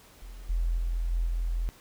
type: tone with level steps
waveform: sine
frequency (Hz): 42.33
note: E1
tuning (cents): +47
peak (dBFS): -40 / -24 / -26 / -24 / -26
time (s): 0.22-1.69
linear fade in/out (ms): 0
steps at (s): 0.49 / 0.77 / 1.11 / 1.26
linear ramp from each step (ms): 10
effects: pink hiss -55 dBFS RMS until 1.8 s